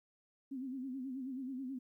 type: tone with vibrato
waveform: sine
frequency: 261.6 Hz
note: C4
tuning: in tune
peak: -39 dBFS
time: 0.51-1.79 s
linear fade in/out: 10 ms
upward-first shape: sine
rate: 9.3 Hz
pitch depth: 90 cents each way
effects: 13-bit